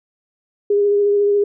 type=tone with vibrato; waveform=sine; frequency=407.7 Hz; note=G#4; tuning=32 cents flat; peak=-12 dBFS; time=0.7-1.44 s; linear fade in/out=5 ms; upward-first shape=sine; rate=14 Hz; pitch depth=16 cents each way; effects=none